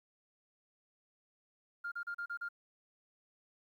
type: tone bursts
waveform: sine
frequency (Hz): 1403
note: F6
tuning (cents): +8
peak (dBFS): -36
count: 6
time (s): 1.84-2.488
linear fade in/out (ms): 10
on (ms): 78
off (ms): 36
effects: tanh soft clip ceiling -33 dBFS + 12-bit